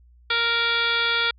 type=harmonic tone with a mistuned harmonic; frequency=466.2 Hz; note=A#4; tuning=in tune; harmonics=1 / 2 / 3 / 4 / 5 / 6 / 7 / 8 / 9 / 10; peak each=-33 / -34 / -24 / -31 / -27 / -35 / -25 / -32 / -35 / -35 dBFS; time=0.3-1.31 s; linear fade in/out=5 ms; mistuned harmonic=7; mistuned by=+59 cents; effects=added 60 Hz sine -50 dBFS peak until 1.38 s